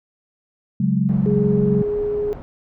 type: chord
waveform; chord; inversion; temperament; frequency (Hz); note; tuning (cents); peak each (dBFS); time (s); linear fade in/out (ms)
sine; C# suspended fourth; none; equal; 138.59 / 185 / 207.7; C#3 / F#3 / G#3; 0 / 0 / 0; -21 / -19 / -20; 0.8-1.82; 5
type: low-pass noise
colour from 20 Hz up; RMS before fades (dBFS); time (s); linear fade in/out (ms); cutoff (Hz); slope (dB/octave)
pink; -35; 1.09-2.42; 0; 770; 12
type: tone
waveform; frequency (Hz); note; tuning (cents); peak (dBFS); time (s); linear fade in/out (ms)
sine; 415.3; G#4; 0; -19; 1.26-2.33; 0
effects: none